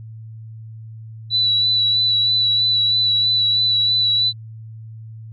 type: tone with vibrato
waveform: sine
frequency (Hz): 3951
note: B7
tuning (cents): 0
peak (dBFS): -14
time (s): 1.3-4.33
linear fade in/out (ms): 50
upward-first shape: sine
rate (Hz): 3.1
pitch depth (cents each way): 21
effects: added 111 Hz sine -33 dBFS peak until 5.32 s